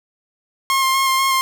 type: tone with vibrato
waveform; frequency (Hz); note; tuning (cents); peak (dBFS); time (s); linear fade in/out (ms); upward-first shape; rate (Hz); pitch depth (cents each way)
sawtooth; 1067; C6; +34; -11; 0.7-1.41; 0; square; 4.1; 15
effects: none